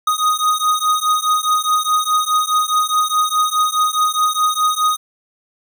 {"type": "beating tone pair", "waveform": "square", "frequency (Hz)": [1243, 1247.8], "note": ["D#6", "D#6"], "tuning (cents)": [-2, 5], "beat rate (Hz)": 4.8, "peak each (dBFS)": -18, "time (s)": [0.07, 4.97], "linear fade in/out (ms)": 5, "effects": []}